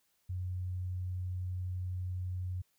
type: tone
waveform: sine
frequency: 91.2 Hz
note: F#2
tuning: 24 cents flat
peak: -34 dBFS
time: 0.29-2.62 s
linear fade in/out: 10 ms
effects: white hiss -75 dBFS RMS until 2.78 s